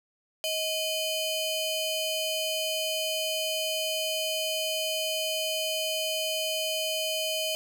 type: ring-modulated tone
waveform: sawtooth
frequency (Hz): 1840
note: A#6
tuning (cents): -23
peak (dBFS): -21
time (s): 0.44-7.55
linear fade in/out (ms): 0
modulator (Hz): 1210
effects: none